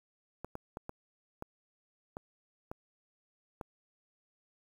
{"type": "clicks", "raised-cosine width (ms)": 1, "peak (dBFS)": -26, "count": 8, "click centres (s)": [0.446, 0.554, 0.771, 0.894, 1.424, 2.169, 2.715, 3.612], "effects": ["9-bit"]}